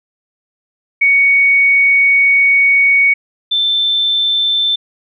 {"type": "tone pair in turn", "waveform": "sine", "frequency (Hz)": [2233, 3545], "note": ["C#7", "A7"], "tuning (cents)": [12, 12], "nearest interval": "minor sixth", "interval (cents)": 800, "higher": "second", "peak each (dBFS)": [-7, -11], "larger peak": "first", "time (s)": [[1.01, 3.14], [3.51, 4.76]], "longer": "first", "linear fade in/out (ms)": 10, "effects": []}